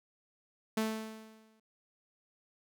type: tone with exponential decay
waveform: sawtooth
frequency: 219.7 Hz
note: A3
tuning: 2 cents flat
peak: -24 dBFS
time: 0.77-1.6 s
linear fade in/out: 5 ms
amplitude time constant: 180 ms
effects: none